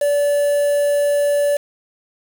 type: tone with quantisation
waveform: triangle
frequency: 578 Hz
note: D5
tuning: 28 cents flat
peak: -12 dBFS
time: 0.01-1.57 s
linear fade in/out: 5 ms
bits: 5
effects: none